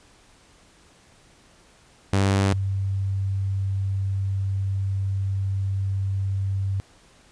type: tone pair in turn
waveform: sawtooth / sine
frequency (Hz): 98 / 97.27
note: G2 / G2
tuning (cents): 0 / -13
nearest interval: unison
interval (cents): 13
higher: first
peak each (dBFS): -14 / -22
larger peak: first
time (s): 2.13-2.53 / 2.53-6.8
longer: second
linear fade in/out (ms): 0
effects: pink hiss -55 dBFS RMS until 7.31 s + resampled to 22050 Hz